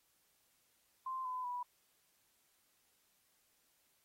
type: tone with pitch steps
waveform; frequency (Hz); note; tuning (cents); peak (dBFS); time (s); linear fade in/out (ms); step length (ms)
sine; 1043 / 1012.1 / 982.2; C6 / B5 / B5; -6 / +42 / -10; -38; 1.06-1.63; 5; 190
effects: white hiss -75 dBFS RMS until 4.04 s + AAC 48 kbps